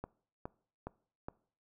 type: click train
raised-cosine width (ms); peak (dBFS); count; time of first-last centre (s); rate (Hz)
1; -26; 4; 0.04-1.285; 2.41
effects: noise-tail reverb RT60 0.5 s tail -22 dB re dry